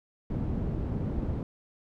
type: low-pass noise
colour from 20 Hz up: white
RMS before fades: -31 dBFS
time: 0.3-1.43 s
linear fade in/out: 2 ms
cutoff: 190 Hz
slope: 12 dB/octave
effects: none